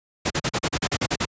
pink noise bursts, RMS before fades -22 dBFS, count 11, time 0.25-1.254 s, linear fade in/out 10 ms, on 54 ms, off 41 ms, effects high-pass 80 Hz 12 dB/octave + resampled to 16000 Hz

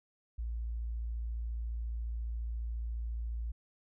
sine tone, 57.2 Hz, A#1, 32 cents flat, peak -34 dBFS, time 0.38-3.52 s, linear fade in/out 10 ms, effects none

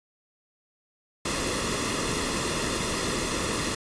pink noise with comb filter, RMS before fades -28 dBFS, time 1.25-3.75 s, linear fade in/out 5 ms, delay 1.3 ms, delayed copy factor -0.6, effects resampled to 22050 Hz

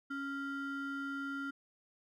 triangle ring-modulated tone, 834 Hz, G#5, 7 cents sharp, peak -32 dBFS, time 0.1-1.51 s, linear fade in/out 10 ms, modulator 557 Hz, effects none

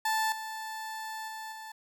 30% pulse tone with level steps, 879 Hz, A5, 2 cents flat, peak -24 / -34 / -36 / -39 dBFS, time 0.05-1.72 s, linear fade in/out 5 ms, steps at 0.32 / 1.28 / 1.52 s, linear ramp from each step 2 ms, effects none

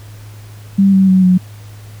sine tone with pitch steps, 196 / 191.52 / 187.15 / 182.87 Hz, G3 / G3 / F#3 / F#3, 0 / -40 / +20 / -20 cents, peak -6 dBFS, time 0.78-1.38 s, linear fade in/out 10 ms, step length 150 ms, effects added 105 Hz sine -32 dBFS peak until 2 s + pink hiss -43 dBFS RMS until 2 s

